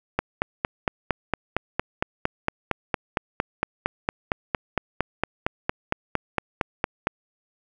click train, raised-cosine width 0.5 ms, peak -6 dBFS, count 31, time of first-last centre 0.19-7.071 s, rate 4.36 Hz, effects 8-bit

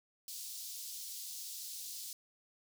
pink high-pass noise, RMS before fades -45 dBFS, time 0.28-2.13 s, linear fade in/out 2 ms, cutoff 4300 Hz, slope 24 dB/octave, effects none

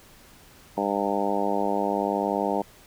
harmonic tone, 100.7 Hz, G2, 47 cents sharp, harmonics 2 / 3 / 4 / 5 / 6 / 7 / 8 / 9, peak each -31 / -31 / -31 / -31 / -31 / -31 / -31 / -31 dBFS, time 0.77-2.62 s, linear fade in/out 5 ms, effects pink hiss -52 dBFS RMS until 2.86 s

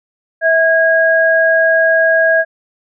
sine tone pair together, 650.8 / 1640 Hz, E5 / G#6, -22 / -22 cents, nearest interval octave + major third, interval 1600 cents, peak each -11 dBFS, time 0.41-2.45 s, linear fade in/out 50 ms, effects none

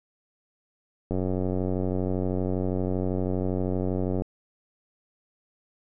click train, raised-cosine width 2 ms, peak -15 dBFS, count 289, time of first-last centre 1.11-4.22 s, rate 92.6 Hz, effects none

